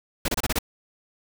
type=noise bursts; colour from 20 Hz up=pink; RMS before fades=-24 dBFS; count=6; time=0.25-0.588 s; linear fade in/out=5 ms; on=33 ms; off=28 ms; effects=none